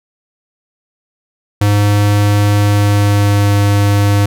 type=tone with pitch glide; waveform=square; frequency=102.8 to 101.62 Hz; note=G#2 to G#2; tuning=-17 to -37 cents; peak=-9 dBFS; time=1.61-4.26 s; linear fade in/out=5 ms; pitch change=-20 cents; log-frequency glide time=2.58-3.53 s; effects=none